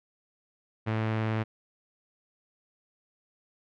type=tone with low-pass filter; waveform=sawtooth; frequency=110.2 Hz; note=A2; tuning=3 cents sharp; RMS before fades=-29 dBFS; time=0.86-1.44 s; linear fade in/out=20 ms; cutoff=2300 Hz; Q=1.2; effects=none